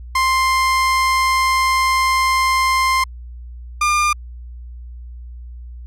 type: tone pair in turn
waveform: 30% pulse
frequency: 1050 / 1202.9 Hz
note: C6 / D6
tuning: +6 / +41 cents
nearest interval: major second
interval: 235 cents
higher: second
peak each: -11 dBFS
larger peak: neither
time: 0.15-3.04 / 3.81-4.13 s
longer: first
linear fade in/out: 5 ms
effects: added 60 Hz sine -31 dBFS peak until 5.86 s + low-pass 10000 Hz 12 dB/octave